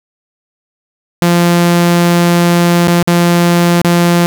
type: tone with dropouts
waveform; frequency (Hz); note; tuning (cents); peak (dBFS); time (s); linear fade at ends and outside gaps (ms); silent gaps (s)
sawtooth; 172.9; F3; -17; -3; 1.22-4.26; 0; 2.873-2.882 / 3.027-3.075 / 3.817-3.847
effects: none